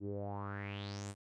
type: tone with low-pass filter sweep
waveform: sawtooth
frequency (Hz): 100.5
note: G2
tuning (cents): +44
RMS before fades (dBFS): -42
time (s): 0-1.15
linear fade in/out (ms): 50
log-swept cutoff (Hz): 310 to 9400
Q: 5.4
effects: none